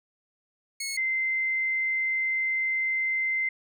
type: tone pair in turn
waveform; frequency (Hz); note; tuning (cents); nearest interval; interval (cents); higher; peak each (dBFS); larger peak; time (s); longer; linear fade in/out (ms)
15% pulse / sine; 2185 / 2076; C#7 / C7; -26 / -14; minor second; 88; first; -24; neither; 0.8-0.97 / 0.97-3.49; second; 5
effects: none